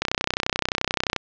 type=click train; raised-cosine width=0.2 ms; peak=-3 dBFS; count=37; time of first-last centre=0.02-1.163 s; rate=31.5 Hz; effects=low-pass 5000 Hz 12 dB/octave